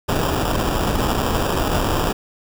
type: noise with sample-and-hold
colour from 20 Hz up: pink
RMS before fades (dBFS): -20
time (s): 0.08-2.13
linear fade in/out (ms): 10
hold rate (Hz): 2100
effects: none